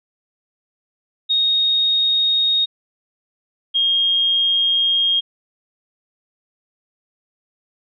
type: tone pair in turn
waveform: sine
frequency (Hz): 3729 / 3239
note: A#7 / G#7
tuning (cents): 0 / -44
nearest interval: major second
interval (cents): 244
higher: first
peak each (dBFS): -14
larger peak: neither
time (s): 1.29-2.66 / 3.74-5.21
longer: second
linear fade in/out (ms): 20
effects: none